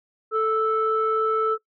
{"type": "tone pair together", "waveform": "sine", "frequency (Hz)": [440, 1316.7], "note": ["A4", "E6"], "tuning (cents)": [0, -2], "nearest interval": "octave + perfect fifth", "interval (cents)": 1898, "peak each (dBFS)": -21, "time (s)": [0.31, 1.58], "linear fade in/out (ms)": 50, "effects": ["noise-tail reverb RT60 0.1 s tail -20 dB re dry", "tanh soft clip ceiling -12 dBFS"]}